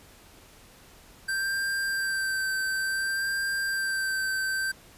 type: tone with vibrato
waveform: square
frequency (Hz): 1568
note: G6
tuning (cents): 0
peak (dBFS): -27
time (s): 1.28-4.72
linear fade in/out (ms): 10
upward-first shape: sine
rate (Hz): 0.57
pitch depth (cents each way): 21
effects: pink hiss -53 dBFS RMS until 4.97 s + resampled to 32000 Hz